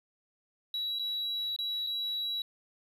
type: tone with dropouts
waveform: triangle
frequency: 3901 Hz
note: B7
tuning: 22 cents flat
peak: -29 dBFS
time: 0.74-2.42 s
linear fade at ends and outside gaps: 2 ms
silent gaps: 0.988-0.994 / 1.563-1.588 / 1.866-1.87 s
effects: tanh soft clip ceiling -25 dBFS + resampled to 32000 Hz